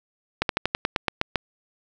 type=slowing click train; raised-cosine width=0.3 ms; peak=-5 dBFS; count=10; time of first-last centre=0.42-1.358 s; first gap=72 ms; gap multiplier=1.09; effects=none